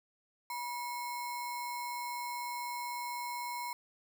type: tone with sample-and-hold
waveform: sine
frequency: 968 Hz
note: B5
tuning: 35 cents flat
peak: -36 dBFS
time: 0.5-3.73 s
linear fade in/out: 2 ms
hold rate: 3150 Hz
effects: none